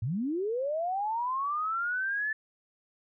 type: linear sweep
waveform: sine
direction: up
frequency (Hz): 98.2 to 1760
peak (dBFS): -28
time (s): 0.02-2.33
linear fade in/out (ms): 5
effects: none